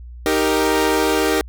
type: chord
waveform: sawtooth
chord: Eb major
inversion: none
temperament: equal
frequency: 311.1 / 392 / 466.2 Hz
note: Eb4 / G4 / Bb4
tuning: 0 / 0 / 0 cents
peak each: -16 dBFS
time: 0.26-1.41 s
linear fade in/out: 0 ms
effects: added 60 Hz sine -33 dBFS peak until 1.48 s